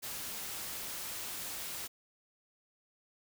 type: noise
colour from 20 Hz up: white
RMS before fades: -41 dBFS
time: 0.02-1.88 s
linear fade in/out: 20 ms
effects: none